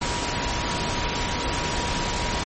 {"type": "tone in noise", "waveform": "sine", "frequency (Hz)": 959, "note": "A#5", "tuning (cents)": 49, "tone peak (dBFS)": -32, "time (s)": [0.01, 2.44], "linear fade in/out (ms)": 10, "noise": "pink", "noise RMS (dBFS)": -26, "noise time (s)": [0.01, 2.44], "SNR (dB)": -9, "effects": ["MP3 32 kbps"]}